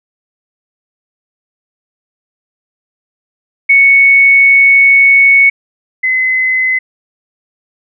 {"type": "tone pair in turn", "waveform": "sine", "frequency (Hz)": [2217, 2038], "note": ["C#7", "C7"], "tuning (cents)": [0, -46], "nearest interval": "minor second", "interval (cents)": 146, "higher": "first", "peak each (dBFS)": [-3, -9], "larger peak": "first", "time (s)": [[3.69, 5.5], [6.03, 6.79]], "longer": "first", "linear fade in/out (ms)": 10, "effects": []}